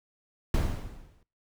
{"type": "noise with exponential decay", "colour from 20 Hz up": "brown", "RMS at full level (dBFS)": -22, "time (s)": [0.54, 1.23], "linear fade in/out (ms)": 2, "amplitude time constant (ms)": 150, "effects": ["noise-tail reverb RT60 0.4 s tail -23 dB re dry"]}